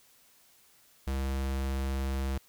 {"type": "tone", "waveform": "square", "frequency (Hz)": 67.1, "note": "C2", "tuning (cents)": 44, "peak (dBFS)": -30, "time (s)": [1.07, 2.38], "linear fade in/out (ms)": 5, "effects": ["white hiss -62 dBFS RMS until 2.48 s"]}